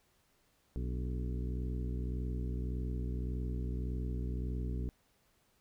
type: harmonic tone with a mistuned harmonic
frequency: 61.74 Hz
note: B1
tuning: in tune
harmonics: 1 / 2 / 3 / 4 / 5 / 6 / 7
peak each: -35 / -41 / -45 / -47 / -49 / -51 / -52 dBFS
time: 0.76-4.89 s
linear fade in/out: 0 ms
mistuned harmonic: 5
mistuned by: -80 cents
effects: pink hiss -72 dBFS RMS until 5.6 s